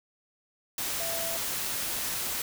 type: tone in noise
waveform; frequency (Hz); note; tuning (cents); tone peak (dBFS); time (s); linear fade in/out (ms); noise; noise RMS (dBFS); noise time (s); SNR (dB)
sine; 667; E5; +20; -36; 1-1.37; 2; white; -32; 0.78-2.42; -7
effects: none